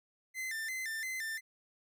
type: tone with vibrato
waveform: 45% pulse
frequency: 1915 Hz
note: A#6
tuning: 46 cents sharp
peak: -36 dBFS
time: 0.34-1.41 s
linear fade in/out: 50 ms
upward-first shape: square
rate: 2.9 Hz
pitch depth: 120 cents each way
effects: none